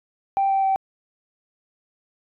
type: tone with pitch steps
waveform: sine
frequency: 784 / 778.1 / 772.3 Hz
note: G5 / G5 / G5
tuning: 0 / -13 / -26 cents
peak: -16 dBFS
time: 0.37-0.76 s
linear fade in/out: 0 ms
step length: 130 ms
effects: tanh soft clip ceiling -14 dBFS